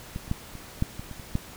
clicks, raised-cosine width 5 ms, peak -20 / -30 / -13 / -28 / -11 / -22 / -25 / -29 / -12 dBFS, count 9, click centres 0.161 / 0.279 / 0.314 / 0.553 / 0.824 / 0.995 / 1.113 / 1.197 / 1.354 s, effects pink hiss -45 dBFS RMS until 1.56 s

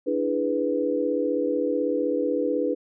sine chord, E dominant seventh, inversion third, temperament equal, 293.7 / 329.6 / 415.3 / 493.9 Hz, D4 / E4 / G#4 / B4, 0 / 0 / 0 / 0 cents, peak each -27 / -30 / -29 / -25 dBFS, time 0.06-2.75 s, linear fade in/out 20 ms, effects none

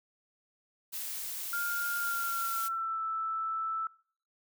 blue noise, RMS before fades -38 dBFS, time 0.92-2.69 s, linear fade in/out 20 ms
sine tone with pitch glide, 1406 to 1319.4 Hz, F6 to E6, +11 to +1 cents, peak -31 dBFS, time 1.53-3.87 s, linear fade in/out 2 ms, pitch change -110 cents, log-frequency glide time 1.97-3.02 s
effects noise-tail reverb RT60 0.5 s tail -23 dB re dry

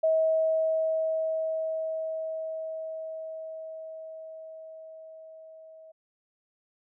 sine tone with level ramp, 640 Hz, D#5, 49 cents sharp, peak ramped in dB -20 to -47 dBFS, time 0.03-5.92 s, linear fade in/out 10 ms, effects none

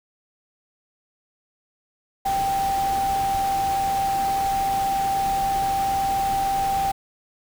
sine tone in noise, 784 Hz, G5, in tune, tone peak -20 dBFS, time 2.25-6.92 s, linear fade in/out 10 ms, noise pink, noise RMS -33 dBFS, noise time 2.25-6.92 s, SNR +10 dB, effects none

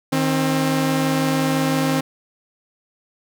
sawtooth tone pair together, 155.64 / 265.4 Hz, D#3 / C4, +1 / +25 cents, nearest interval major sixth, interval 924 cents, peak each -18 / -15 dBFS, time 0.12-2.01 s, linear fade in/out 10 ms, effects none

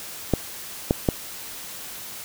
clicks, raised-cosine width 2 ms, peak -4 dBFS, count 3, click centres 0.337 / 0.909 / 1.088 s, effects white hiss -37 dBFS RMS until 2.24 s

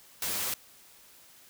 white noise with comb filter, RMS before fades -32 dBFS, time 0.22-0.54 s, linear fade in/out 2 ms, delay 9.9 ms, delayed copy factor +0.5, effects white hiss -56 dBFS RMS until 1.49 s

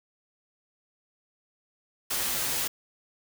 white noise with comb filter, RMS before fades -29 dBFS, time 2.1-2.68 s, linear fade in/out 10 ms, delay 9.9 ms, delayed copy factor -0.55, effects none

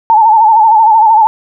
sine tone with vibrato, 880 Hz, A5, in tune, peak -3 dBFS, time 0.1-1.27 s, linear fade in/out 0 ms, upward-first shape sine, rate 13 Hz, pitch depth 77 cents each way, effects none

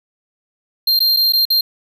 square tone with dropouts, 4186 Hz, C8, in tune, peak -12 dBFS, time 0.87-1.61 s, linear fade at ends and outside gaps 5 ms, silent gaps 0.992-1.003 / 1.165-1.169 / 1.324-1.333 / 1.453-1.502 s, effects none

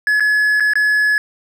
triangle tone with dropouts, 1700 Hz, G#6, 40 cents sharp, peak -10 dBFS, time 0.07-1.18 s, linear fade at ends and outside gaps 1 ms, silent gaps 0.198-0.205 / 0.599-0.605 / 0.735-0.755 s, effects none

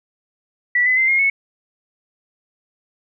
sine tone with pitch steps, 1957 / 2016 / 2076 / 2138 / 2202 Hz, B6 / B6 / C7 / C7 / C#7, -16 / +35 / -14 / +37 / -12 cents, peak -13 dBFS, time 0.75-1.3 s, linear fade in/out 5 ms, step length 110 ms, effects none

